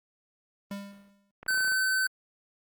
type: tone with exponential decay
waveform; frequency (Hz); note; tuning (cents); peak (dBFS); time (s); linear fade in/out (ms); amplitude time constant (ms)
square; 200; G3; +35; -33; 0.71-1.31; 2; 130
type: clicks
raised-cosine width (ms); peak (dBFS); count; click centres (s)
0.5; -29; 9; 1.43 / 1.464 / 1.507 / 1.544 / 1.576 / 1.607 / 1.648 / 1.679 / 1.719
type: tone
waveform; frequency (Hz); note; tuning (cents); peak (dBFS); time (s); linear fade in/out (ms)
square; 1528; G6; -45; -25; 1.48-2.07; 5
effects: Opus 24 kbps